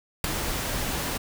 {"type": "noise with ADSR envelope", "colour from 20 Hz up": "pink", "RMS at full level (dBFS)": -21, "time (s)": [0.24, 1.18], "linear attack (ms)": 3, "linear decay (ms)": 9, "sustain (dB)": -8, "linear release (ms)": 13, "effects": []}